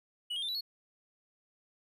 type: tone with pitch steps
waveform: triangle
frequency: 2934 / 3237 / 3571 / 3939 / 4346 Hz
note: F#7 / G#7 / A7 / B7 / C#8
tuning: -15 / -45 / +25 / -5 / -35 cents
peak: -32 dBFS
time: 0.3-0.61 s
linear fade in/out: 10 ms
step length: 62 ms
effects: none